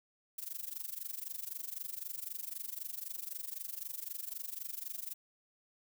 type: noise with amplitude modulation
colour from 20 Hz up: violet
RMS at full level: -39 dBFS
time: 0.38-5.14 s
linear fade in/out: 5 ms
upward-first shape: sine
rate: 23.9 Hz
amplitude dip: 90%
effects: none